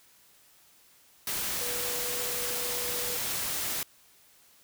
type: tone in noise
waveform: sine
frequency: 487.9 Hz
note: B4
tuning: 21 cents flat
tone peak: -39 dBFS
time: 1.61-3.17 s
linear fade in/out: 2 ms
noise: white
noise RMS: -32 dBFS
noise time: 1.27-3.83 s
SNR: -10 dB
effects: white hiss -60 dBFS RMS until 4.63 s